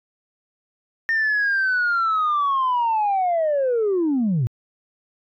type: linear sweep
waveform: sine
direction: down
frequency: 1826 to 107.7 Hz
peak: -16 dBFS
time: 1.09-4.47 s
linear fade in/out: 0 ms
effects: tanh soft clip ceiling -15 dBFS